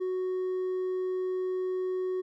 sine tone with hard clipping, 370 Hz, F#4, in tune, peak -29 dBFS, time 0-2.22 s, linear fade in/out 20 ms, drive 2 dB, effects none

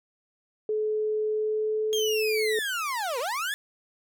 sine tone with pitch glide, 429.3 to 433 Hz, A4 to A4, -43 to -28 cents, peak -24 dBFS, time 0.69-2.59 s, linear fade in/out 2 ms, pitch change +15 cents, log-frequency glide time 1.32-1.92 s
30% pulse linear two-way sweep, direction down then up, 3263 to 454.5 to 1763 Hz, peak -25 dBFS, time 1.93-3.54 s, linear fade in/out 0 ms, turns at 3.19 s
effects none

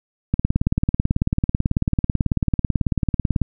click train, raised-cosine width 5 ms, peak -5 dBFS, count 57, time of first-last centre 0.34-3.417 s, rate 18.2 Hz, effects none

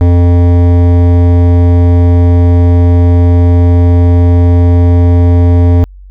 sine tone with hard clipping, 87.31 Hz, F2, in tune, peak -5 dBFS, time 0.01-5.84 s, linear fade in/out 0 ms, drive 14 dB, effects added 47 Hz sine -29 dBFS peak until 6.1 s

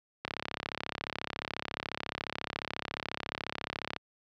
click train, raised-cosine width 0.3 ms, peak -17 dBFS, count 128, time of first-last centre 0.25-3.963 s, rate 34.2 Hz, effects high-pass 80 Hz 12 dB/octave

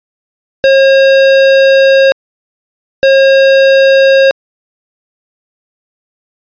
square tone bursts at uneven times, 540 Hz, C#5, 45 cents flat, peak -4 dBFS, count 2, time 0.64-2.12 / 3.03-4.31 s, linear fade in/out 0 ms, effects resampled to 11025 Hz

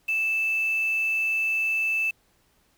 sine tone with quantisation, 2637 Hz, E7, in tune, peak -22 dBFS, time 0.08-2.11 s, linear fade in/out 10 ms, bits 7, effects pink hiss -65 dBFS RMS until 2.77 s

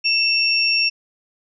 sine tone pair together, 2665 / 5518 Hz, E7 / F8, +18 / -22 cents, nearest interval octave + minor second, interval 1260 cents, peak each -18 dBFS, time 0.04-0.9 s, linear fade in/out 20 ms, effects none

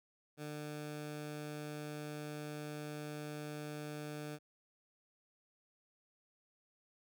15% pulse tone, 150 Hz, D3, 37 cents sharp, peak -36 dBFS, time 0.37-4.39 s, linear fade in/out 50 ms, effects none

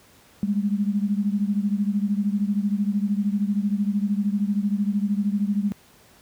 sine beating tone pair, 200 / 213 Hz, G3 / G#3, +35 / +44 cents, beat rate 13 Hz, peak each -22 / -25 dBFS, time 0.43-5.72 s, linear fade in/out 0 ms, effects pink hiss -54 dBFS RMS until 6.21 s + high-pass 60 Hz 12 dB/octave

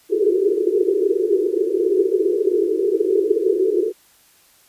white band-pass noise, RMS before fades -18 dBFS, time 0.09-3.93 s, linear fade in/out 50 ms, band 350 to 440 Hz, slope 96 dB/octave, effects white hiss -54 dBFS RMS until 4.68 s + resampled to 32000 Hz

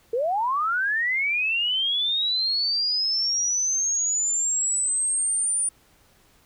sine linear sweep, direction up, 440 to 9397 Hz, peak -21 dBFS, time 0.13-5.69 s, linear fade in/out 5 ms, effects pink hiss -59 dBFS RMS until 6.45 s

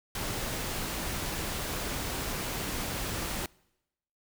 pink noise, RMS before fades -34 dBFS, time 0.15-3.46 s, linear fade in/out 2 ms, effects noise-tail reverb RT60 0.9 s tail -25 dB re dry

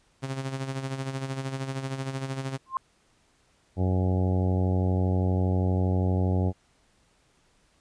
sawtooth tone with tremolo, 134 Hz, C3, 42 cents sharp, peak -24 dBFS, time 0.22-2.58 s, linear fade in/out 20 ms, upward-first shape sine, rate 13 Hz, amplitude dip 60%
sine tone with exponential growth, 1056 Hz, C6, 16 cents sharp, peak -20 dBFS, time 2.66-2.77 s, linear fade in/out 1 ms, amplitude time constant 22 ms
harmonic tone, 92.5 Hz, F#2, in tune, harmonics 1 / 2 / 3 / 4 / 5 / 6 / 7 / 8 / 9, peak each -23 / -29 / -33 / -35 / -37 / -39 / -40 / -41 / -42 dBFS, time 3.76-6.53 s, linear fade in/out 50 ms
effects pink hiss -65 dBFS RMS until 7.8 s + resampled to 22050 Hz

